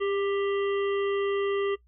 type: harmonic tone with a mistuned harmonic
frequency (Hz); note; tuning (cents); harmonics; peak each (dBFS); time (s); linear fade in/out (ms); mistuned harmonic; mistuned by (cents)
394.6; G4; +11; 1 / 3 / 5 / 7 / 8; -25 / -35 / -39 / -42 / -43; 0-1.76; 20; 1; +20
effects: noise-tail reverb RT60 0.1 s tail -20 dB re dry + added 60 Hz sine -58 dBFS peak until 1.87 s